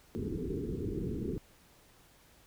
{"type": "low-pass noise", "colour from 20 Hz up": "white", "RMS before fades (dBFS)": -36, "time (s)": [0.15, 1.38], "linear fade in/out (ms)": 0, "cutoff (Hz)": 440, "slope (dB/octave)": 96, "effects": ["pink hiss -62 dBFS RMS until 2.46 s"]}